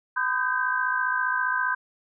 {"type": "tone cluster", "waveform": "sine", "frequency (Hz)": [1013, 1238, 1540, 1595], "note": ["B5", "D#6", "G6", "G6"], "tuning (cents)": [44, -9, -31, 30], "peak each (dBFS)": [-27, -34, -26, -29], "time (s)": [0.16, 1.75], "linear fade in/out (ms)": 10, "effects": []}